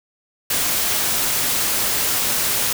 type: noise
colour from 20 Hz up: white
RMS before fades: -20 dBFS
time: 0.5-2.73 s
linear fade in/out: 5 ms
effects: none